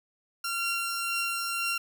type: tone pair together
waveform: sawtooth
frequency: 1375 / 2752 Hz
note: F6 / F7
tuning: -27 / -26 cents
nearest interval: octave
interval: 1201 cents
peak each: -28 / -28 dBFS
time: 0.44-1.78 s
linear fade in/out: 5 ms
effects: none